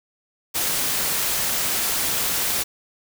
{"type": "noise", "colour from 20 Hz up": "white", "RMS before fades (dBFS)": -23, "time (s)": [0.54, 2.64], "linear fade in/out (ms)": 20, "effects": []}